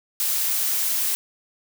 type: noise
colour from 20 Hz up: blue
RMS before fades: -23 dBFS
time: 0.2-1.15 s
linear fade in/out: 0 ms
effects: none